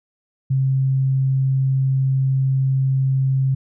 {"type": "tone", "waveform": "sine", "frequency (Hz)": 133.5, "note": "C3", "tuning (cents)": 35, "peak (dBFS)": -15, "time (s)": [0.5, 3.55], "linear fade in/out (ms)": 10, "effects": []}